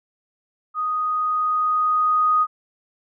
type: tone with level ramp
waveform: sine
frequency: 1244.5 Hz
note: D#6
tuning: in tune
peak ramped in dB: -21 to -14 dBFS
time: 0.74-2.47 s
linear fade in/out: 50 ms
effects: none